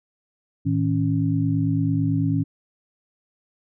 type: tone cluster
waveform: sine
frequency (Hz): 109.7 / 158.7 / 276.1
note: A2 / D#3 / C#4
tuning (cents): -5 / +35 / -7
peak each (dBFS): -23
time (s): 0.65-2.44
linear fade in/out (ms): 20
effects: none